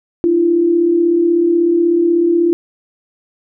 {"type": "tone pair together", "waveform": "sine", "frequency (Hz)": [305.5, 341.8], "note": ["D#4", "F4"], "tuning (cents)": [-32, -37], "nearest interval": "major second", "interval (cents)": 195, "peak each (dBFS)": [-19, -10], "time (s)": [0.24, 2.53], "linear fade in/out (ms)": 0, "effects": []}